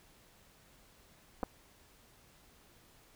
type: clicks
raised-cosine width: 1 ms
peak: -21 dBFS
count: 2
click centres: 1.431 / 1.435 s
effects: pink hiss -63 dBFS RMS until 3.15 s